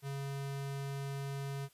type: tone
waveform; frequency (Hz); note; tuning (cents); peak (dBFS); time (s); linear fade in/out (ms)
square; 138.59; C#3; 0; -38; 0.02-1.69; 50
effects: white hiss -67 dBFS RMS until 1.73 s + resampled to 32000 Hz